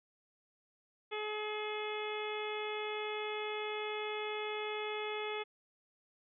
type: harmonic tone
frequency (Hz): 424.7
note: G#4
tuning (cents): +39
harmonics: 1 / 2 / 3 / 4 / 5 / 6 / 7 / 8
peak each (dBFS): -39 / -44 / -46 / -52 / -45 / -46 / -53 / -47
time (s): 1.11-5.44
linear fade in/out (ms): 20
effects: none